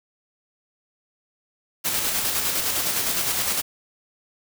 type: noise with tremolo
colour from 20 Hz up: white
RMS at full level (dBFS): -23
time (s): 1.84-3.62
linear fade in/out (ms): 20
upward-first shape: square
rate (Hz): 9.8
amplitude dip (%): 30
effects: none